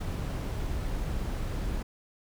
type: noise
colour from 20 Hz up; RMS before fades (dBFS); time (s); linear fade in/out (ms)
brown; -32; 0-1.83; 10
effects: none